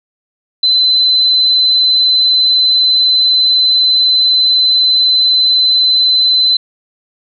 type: tone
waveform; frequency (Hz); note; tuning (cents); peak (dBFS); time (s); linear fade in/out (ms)
sine; 4042; B7; +39; -7; 0.63-6.57; 5
effects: none